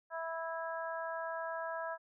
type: harmonic tone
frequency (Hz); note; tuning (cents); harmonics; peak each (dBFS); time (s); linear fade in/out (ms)
328.2; E4; -8; 2 / 3 / 4 / 5; -40 / -42 / -45 / -44; 0.1-1.98; 50
effects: none